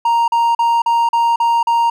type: tone bursts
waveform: triangle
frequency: 932.3 Hz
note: A#5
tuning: in tune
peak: -9 dBFS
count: 7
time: 0.05-1.9 s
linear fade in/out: 5 ms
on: 230 ms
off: 40 ms
effects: none